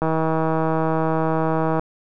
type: click train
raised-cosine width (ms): 1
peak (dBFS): -8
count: 285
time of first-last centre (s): 0.02-1.795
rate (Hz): 160
effects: none